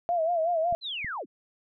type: tone with vibrato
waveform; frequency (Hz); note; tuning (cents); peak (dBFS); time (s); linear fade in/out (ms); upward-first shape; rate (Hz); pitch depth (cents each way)
sine; 670; E5; +28; -23; 0.09-0.75; 0; sine; 5.4; 100
type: clicks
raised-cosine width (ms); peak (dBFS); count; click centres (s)
5; -29; 2; 0.726 / 1.046
type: linear sweep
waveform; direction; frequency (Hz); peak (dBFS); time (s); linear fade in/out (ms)
sine; down; 4186 to 163.3; -31; 0.81-1.26; 50
effects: none